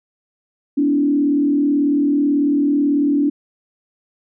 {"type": "tone with frequency modulation", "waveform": "sine", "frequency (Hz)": 287.9, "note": "D4", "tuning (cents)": -34, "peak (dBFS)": -13, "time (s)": [0.77, 3.3], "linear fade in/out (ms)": 10, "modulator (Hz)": 38.2, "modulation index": 0.69, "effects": []}